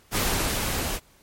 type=noise with level ramp; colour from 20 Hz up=pink; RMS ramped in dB=-23 to -29 dBFS; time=0.11-1 s; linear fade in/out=50 ms; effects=pink hiss -58 dBFS RMS until 1.22 s + MP3 64 kbps